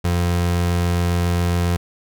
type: tone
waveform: 30% pulse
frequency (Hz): 87.31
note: F2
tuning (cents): 0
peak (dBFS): -14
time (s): 0.04-1.77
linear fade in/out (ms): 10
effects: none